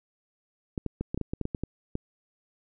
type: clicks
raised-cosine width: 3 ms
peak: -17 dBFS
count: 12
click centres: 0.778 / 0.863 / 1.01 / 1.145 / 1.176 / 1.213 / 1.335 / 1.413 / 1.454 / 1.548 / 1.636 / 1.954 s
effects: none